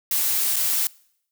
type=noise with dropouts; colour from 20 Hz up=blue; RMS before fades=-22 dBFS; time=0.11-0.87 s; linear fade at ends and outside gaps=2 ms; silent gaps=0.56-0.564 s; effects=noise-tail reverb RT60 0.7 s tail -24 dB re dry